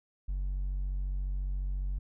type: tone with hard clipping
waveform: triangle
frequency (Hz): 47.2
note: F#1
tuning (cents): +35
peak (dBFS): -29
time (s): 0.28-1.99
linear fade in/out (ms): 10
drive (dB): 1
effects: none